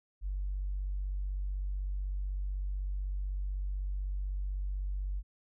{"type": "tone", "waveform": "sine", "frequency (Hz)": 47.98, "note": "G1", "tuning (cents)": -36, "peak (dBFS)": -31, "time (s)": [0.21, 5.23], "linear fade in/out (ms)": 50, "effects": ["tanh soft clip ceiling -27 dBFS"]}